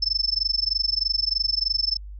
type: tone with amplitude modulation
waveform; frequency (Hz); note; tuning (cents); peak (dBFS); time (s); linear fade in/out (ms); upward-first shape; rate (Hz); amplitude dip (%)
sine; 5274; E8; 0; -17; 0.02-1.97; 5; sine; 23.2; 100
effects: added 50 Hz sine -35 dBFS peak until 2.19 s